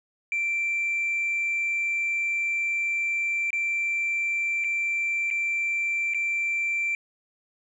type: tone with dropouts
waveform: sine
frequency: 2349 Hz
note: D7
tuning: in tune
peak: -22 dBFS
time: 0.32-6.95 s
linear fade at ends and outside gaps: 1 ms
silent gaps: 3.505-3.53 / 4.64-4.644 / 5.303-5.31 / 6.137-6.145 s
effects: tanh soft clip ceiling -21 dBFS